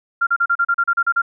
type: tone bursts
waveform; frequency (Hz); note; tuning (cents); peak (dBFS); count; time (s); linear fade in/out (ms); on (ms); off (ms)
sine; 1388; F6; -11; -13; 11; 0.21-1.219; 10; 59; 36
effects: none